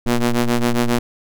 sawtooth ring-modulated tone, 120.7 Hz, B2, 39 cents flat, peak -8 dBFS, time 0.06-0.99 s, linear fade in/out 5 ms, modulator 117 Hz, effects none

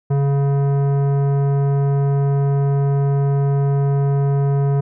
triangle tone with tanh clipping, 139.9 Hz, C#3, 16 cents sharp, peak -16 dBFS, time 0.1-4.81 s, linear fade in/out 10 ms, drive 18 dB, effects none

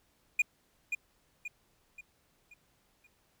triangle tone with echo, 2438 Hz, D#7, 36 cents flat, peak -21 dBFS, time 0.39-0.42 s, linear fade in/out 5 ms, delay 530 ms, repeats 5, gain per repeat -7 dB, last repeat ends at 3.07 s, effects pink hiss -71 dBFS RMS until 3.4 s

